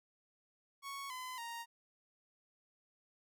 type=tone with pitch steps; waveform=sawtooth; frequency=1108.7 / 1016.7 / 932.3 Hz; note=C#6 / B5 / A#5; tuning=0 / +50 / 0 cents; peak=-39 dBFS; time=0.82-1.66 s; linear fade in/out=50 ms; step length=280 ms; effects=none